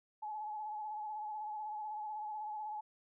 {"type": "tone with vibrato", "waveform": "sine", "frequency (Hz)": 851, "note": "G#5", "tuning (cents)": 42, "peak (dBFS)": -39, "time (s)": [0.22, 2.81], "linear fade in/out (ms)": 10, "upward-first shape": "triangle", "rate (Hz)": 16, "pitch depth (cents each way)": 45, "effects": []}